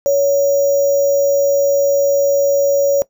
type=tone with sample-and-hold; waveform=sine; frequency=560 Hz; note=C#5; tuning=18 cents sharp; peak=-10 dBFS; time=0.06-3.02 s; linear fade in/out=0 ms; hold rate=6300 Hz; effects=noise-tail reverb RT60 0.1 s tail -19 dB re dry